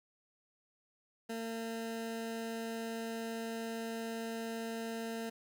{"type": "tone", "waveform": "20% pulse", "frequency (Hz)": 227.2, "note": "A#3", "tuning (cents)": -44, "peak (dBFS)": -33, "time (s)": [1.29, 5.3], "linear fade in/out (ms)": 10, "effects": ["12-bit"]}